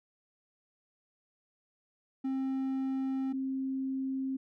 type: tone pair in turn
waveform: triangle / sine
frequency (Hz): 265.8 / 265.8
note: C4 / C4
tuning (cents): +27 / +27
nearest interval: unison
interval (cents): 0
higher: neither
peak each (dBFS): -28 / -31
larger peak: first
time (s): 2.24-3.33 / 3.33-4.37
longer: first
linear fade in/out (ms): 10
effects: none